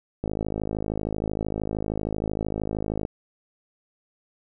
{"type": "click train", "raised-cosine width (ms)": 2, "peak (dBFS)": -14, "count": 150, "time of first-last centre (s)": [0.24, 3.051], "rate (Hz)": 53, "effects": []}